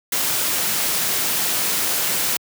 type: noise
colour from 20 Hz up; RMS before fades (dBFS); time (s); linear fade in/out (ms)
white; -21; 0.12-2.37; 5
effects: high-pass 100 Hz 12 dB/octave